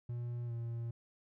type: tone with pitch glide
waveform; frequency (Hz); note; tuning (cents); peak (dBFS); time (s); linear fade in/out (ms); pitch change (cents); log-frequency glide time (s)
triangle; 120 to 116.85; B2 to A#2; -49 to +5; -35; 0.09-0.91; 5; -46; 0.46-0.52
effects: none